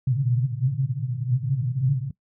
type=band-pass noise; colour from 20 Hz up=pink; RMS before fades=-24 dBFS; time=0.07-2.11 s; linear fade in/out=5 ms; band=120 to 140 Hz; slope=96 dB/octave; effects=noise-tail reverb RT60 0.1 s tail -21 dB re dry